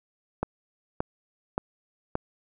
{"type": "click train", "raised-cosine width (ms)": 1, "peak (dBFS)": -12, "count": 4, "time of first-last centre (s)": [0.43, 2.154], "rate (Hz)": 1.74, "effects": []}